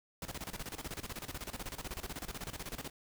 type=noise with tremolo; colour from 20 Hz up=pink; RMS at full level=-41 dBFS; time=0.22-2.9 s; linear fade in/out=2 ms; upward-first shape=square; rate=16 Hz; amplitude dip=80%; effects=none